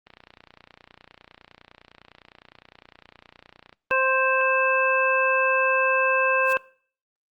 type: click train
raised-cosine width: 0.3 ms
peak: -30 dBFS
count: 110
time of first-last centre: 0.07-3.728 s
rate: 29.8 Hz
type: harmonic tone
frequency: 525 Hz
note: C5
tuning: 6 cents sharp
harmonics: 1 / 2 / 3 / 5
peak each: -24 / -24 / -24 / -24 dBFS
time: 3.91-6.57 s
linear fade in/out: 0 ms
type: noise with exponential growth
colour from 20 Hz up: white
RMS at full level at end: -35 dBFS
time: 6.41-6.53 s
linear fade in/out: 5 ms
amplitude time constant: 26 ms
effects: noise-tail reverb RT60 0.5 s tail -23 dB re dry + Opus 24 kbps